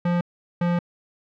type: tone pair in turn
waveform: square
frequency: 174.61 / 173.99 Hz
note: F3 / F3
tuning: 0 / -6 cents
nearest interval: unison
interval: 6 cents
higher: first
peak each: -20 dBFS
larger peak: neither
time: 0.05-0.21 / 0.61-0.79 s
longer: second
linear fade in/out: 5 ms
effects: low-pass 2000 Hz 12 dB/octave